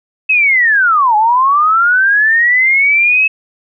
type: linear two-way sweep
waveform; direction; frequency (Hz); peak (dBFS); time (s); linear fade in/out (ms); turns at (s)
sine; down then up; 2600 to 830.6 to 2600; -7; 0.29-3.28; 10; 1.16
effects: none